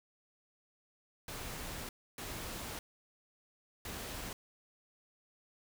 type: noise bursts at uneven times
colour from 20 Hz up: pink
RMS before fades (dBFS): -43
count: 3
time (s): 1.28-1.89 / 2.18-2.79 / 3.85-4.33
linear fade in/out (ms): 2
effects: none